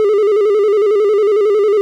triangle tone with vibrato, 415.3 Hz, G#4, in tune, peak -7 dBFS, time 0-1.81 s, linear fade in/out 0 ms, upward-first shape square, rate 11 Hz, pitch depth 69 cents each way, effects none

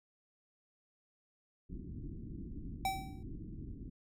pink low-pass noise, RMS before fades -45 dBFS, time 1.69-3.9 s, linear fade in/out 10 ms, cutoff 340 Hz, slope 48 dB/octave
square tone with exponential decay, 770 Hz, G5, 31 cents flat, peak -30 dBFS, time 2.85-3.23 s, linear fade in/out 2 ms, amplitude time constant 82 ms
effects none

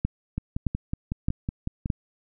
two click trains, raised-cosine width 5 ms, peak -11 / -15 dBFS, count 4 / 9, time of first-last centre 0.05-1.902 / 0.38-1.859 s, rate 1.62 / 5.41 Hz, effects none

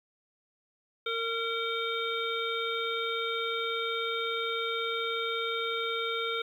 harmonic tone with a mistuned harmonic, 458.2 Hz, A#4, 30 cents flat, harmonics 1 / 3 / 5 / 7 / 8, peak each -34 / -34 / -37 / -41 / -36 dBFS, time 1.06-6.42 s, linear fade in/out 5 ms, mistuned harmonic 7, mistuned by -26 cents, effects 10-bit

